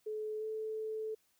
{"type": "tone with pitch glide", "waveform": "sine", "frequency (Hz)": [430.1, 436.6], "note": ["A4", "A4"], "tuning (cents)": [-39, -13], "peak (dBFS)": -36, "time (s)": [0.06, 1.15], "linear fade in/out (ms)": 10, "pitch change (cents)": 26, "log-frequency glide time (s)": [0.39, 0.44], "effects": ["white hiss -74 dBFS RMS until 1.39 s"]}